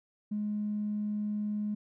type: tone with tanh clipping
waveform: triangle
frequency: 209.3 Hz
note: G#3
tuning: 14 cents sharp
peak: -30 dBFS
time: 0.31-1.75 s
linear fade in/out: 10 ms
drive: 4 dB
effects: none